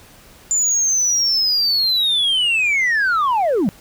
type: linear sweep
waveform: sine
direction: down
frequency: 7140 to 164.81 Hz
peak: -12 dBFS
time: 0.51-3.69 s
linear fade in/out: 0 ms
effects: tanh soft clip ceiling -13 dBFS + pink hiss -46 dBFS RMS until 3.8 s